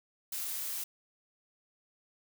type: noise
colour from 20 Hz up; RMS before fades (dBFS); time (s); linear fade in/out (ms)
blue; -37; 0.32-0.84; 5
effects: none